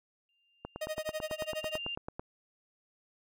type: tone with exponential growth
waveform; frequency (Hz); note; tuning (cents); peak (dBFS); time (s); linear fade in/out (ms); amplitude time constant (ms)
sine; 2794; F7; 0; -34; 0.29-1.95; 1; 360
type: click train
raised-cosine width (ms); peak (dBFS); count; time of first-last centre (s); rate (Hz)
1; -24; 15; 0.65-2.195; 9.06
type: tone with tremolo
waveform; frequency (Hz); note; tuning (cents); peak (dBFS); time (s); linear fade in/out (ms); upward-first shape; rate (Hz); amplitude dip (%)
45% pulse; 622.3; D#5; 0; -32; 0.81-1.78; 5; sine; 12; 100
effects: none